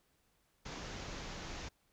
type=low-pass noise; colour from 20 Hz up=pink; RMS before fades=-45 dBFS; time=0.65-1.69 s; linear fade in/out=10 ms; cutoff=7000 Hz; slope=96 dB/octave; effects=pink hiss -75 dBFS RMS until 1.92 s